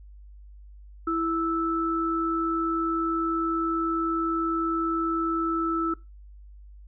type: tone pair together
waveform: sine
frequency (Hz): 330 / 1315.4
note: E4 / E6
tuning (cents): +2 / -4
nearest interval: 2 octaves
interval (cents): 2394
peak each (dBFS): -26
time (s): 1.07-5.94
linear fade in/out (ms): 5
effects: noise-tail reverb RT60 0.2 s tail -19 dB re dry + added 50 Hz sine -44 dBFS peak until 6.87 s